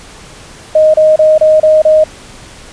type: tone bursts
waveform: sine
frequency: 622 Hz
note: D#5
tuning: 1 cent flat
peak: -3 dBFS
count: 6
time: 0.75-2.04 s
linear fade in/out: 5 ms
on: 190 ms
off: 30 ms
effects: pink hiss -34 dBFS RMS until 2.72 s + resampled to 22050 Hz